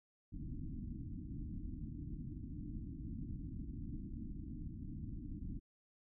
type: low-pass noise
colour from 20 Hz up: pink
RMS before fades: -45 dBFS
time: 0.32-5.6 s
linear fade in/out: 20 ms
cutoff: 320 Hz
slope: 96 dB/octave
effects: none